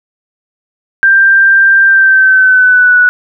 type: tone with pitch glide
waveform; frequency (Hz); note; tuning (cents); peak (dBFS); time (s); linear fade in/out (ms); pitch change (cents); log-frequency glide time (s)
sine; 1580 to 1474.2; G6 to F#6; +13 to -7; -3; 1.03-3.09; 0; -120; 1.86-2.98
effects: none